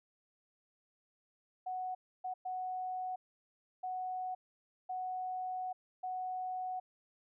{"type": "tone bursts at uneven times", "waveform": "sine", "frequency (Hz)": 740, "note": "F#5", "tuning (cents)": 0, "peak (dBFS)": -36, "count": 6, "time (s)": [[1.66, 1.95], [2.24, 2.34], [2.45, 3.16], [3.83, 4.35], [4.89, 5.73], [6.03, 6.8]], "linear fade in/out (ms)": 10, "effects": []}